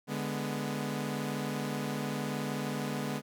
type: chord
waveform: sawtooth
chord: G# diminished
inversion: second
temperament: equal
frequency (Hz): 146.83 / 207.7 / 246.9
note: D3 / G#3 / B3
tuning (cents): 0 / 0 / 0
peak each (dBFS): -33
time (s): 0.07-3.22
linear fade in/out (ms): 50
effects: none